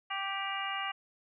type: harmonic tone with a mistuned harmonic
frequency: 391.7 Hz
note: G4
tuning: 1 cent flat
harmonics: 2 / 3 / 4 / 5 / 6 / 7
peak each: -39 / -38 / -43 / -41 / -42 / -39 dBFS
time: 0.1-0.92 s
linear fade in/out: 10 ms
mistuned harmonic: 7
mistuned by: +59 cents
effects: none